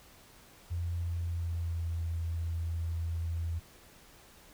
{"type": "tone with pitch glide", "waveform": "sine", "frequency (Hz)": [86, 83.26], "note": ["F2", "E2"], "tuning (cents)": [-26, 18], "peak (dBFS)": -31, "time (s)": [0.7, 3.6], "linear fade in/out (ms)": 20, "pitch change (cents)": -56, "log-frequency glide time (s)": [0.96, 2.01], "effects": ["pink hiss -57 dBFS RMS until 4.53 s"]}